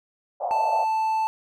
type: band-pass noise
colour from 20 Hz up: pink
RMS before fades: -28 dBFS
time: 0.4-0.85 s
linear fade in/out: 10 ms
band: 620 to 810 Hz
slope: 48 dB/octave
type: tone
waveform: triangle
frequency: 880 Hz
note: A5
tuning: in tune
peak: -19 dBFS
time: 0.51-1.27 s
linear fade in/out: 0 ms
effects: none